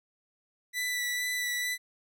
sawtooth tone with vibrato, 1975.5 Hz, B6, in tune, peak -26 dBFS, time 0.73-1.78 s, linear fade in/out 50 ms, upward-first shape sine, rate 2.2 Hz, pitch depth 15 cents each way, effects none

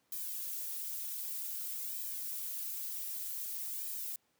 violet noise with flanger, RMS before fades -40 dBFS, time 0.12-4.16 s, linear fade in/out 2 ms, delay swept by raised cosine 1.4 to 4.9 ms, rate 0.53 Hz, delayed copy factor -1, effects pink hiss -75 dBFS RMS until 4.39 s + high-pass 150 Hz 12 dB/octave

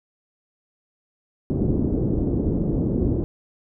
white low-pass noise, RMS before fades -22 dBFS, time 1.5-3.24 s, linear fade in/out 0 ms, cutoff 350 Hz, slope 24 dB/octave, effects none

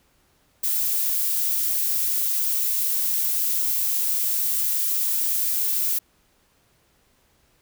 violet noise, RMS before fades -23 dBFS, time 0.63-5.99 s, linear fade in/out 10 ms, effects pink hiss -63 dBFS RMS until 7.61 s

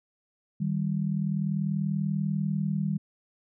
sine tone pair together, 155.75 / 196 Hz, D#3 / G3, +2 / 0 cents, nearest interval major third, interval 398 cents, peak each -28 dBFS, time 0.6-2.98 s, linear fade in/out 10 ms, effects none

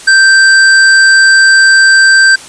square tone, 1565 Hz, G6, 3 cents flat, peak -3 dBFS, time 0.07-2.36 s, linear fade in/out 10 ms, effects white hiss -30 dBFS RMS until 2.48 s + resampled to 22050 Hz

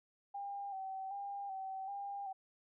sine tone with vibrato, 784 Hz, G5, in tune, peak -40 dBFS, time 0.34-2.33 s, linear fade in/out 10 ms, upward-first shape square, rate 1.3 Hz, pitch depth 38 cents each way, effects none

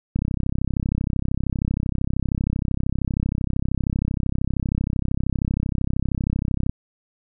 click train, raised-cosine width 5 ms, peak -10 dBFS, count 216, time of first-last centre 0.16-6.695 s, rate 32.9 Hz, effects none

